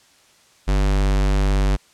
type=tone; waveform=square; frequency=49 Hz; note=G1; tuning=in tune; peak=-16 dBFS; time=0.67-1.77 s; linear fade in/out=20 ms; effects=white hiss -54 dBFS RMS until 1.93 s + low-pass 8000 Hz 12 dB/octave